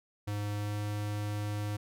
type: tone with pitch glide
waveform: square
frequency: 103.4 to 104.12 Hz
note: G#2 to G#2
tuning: -7 to +5 cents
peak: -33 dBFS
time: 0.27-1.77 s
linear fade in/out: 10 ms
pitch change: +12 cents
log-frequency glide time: 0.54-0.81 s
effects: none